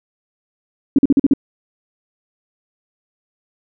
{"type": "tone bursts", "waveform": "sine", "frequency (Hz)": 276.4, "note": "C#4", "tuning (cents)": -5, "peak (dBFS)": -7, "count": 6, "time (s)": [0.96, 1.336], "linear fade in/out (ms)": 2, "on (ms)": 26, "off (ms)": 44, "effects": []}